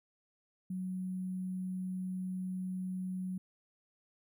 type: tone with sample-and-hold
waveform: sine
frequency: 185 Hz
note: F#3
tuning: in tune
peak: -35 dBFS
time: 0.7-3.38 s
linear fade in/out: 5 ms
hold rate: 11025 Hz
effects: none